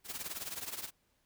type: noise with tremolo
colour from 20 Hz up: white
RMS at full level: -38 dBFS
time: 0.04-0.91 s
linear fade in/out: 50 ms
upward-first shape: triangle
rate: 19 Hz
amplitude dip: 85%
effects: pink hiss -75 dBFS RMS until 1.25 s